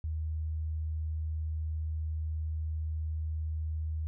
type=tone; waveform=sine; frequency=78.5 Hz; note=D#2; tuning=16 cents sharp; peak=-31 dBFS; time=0.04-4.07 s; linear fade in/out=0 ms; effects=none